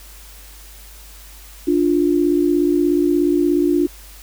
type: tone pair together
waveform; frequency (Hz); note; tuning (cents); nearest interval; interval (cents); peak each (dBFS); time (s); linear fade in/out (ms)
sine; 293.7 / 350.5; D4 / F4; 0 / +6; minor third; 306; -16; 1.67-3.87; 10
effects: added 50 Hz sine -40 dBFS peak until 4.22 s + white hiss -43 dBFS RMS until 4.22 s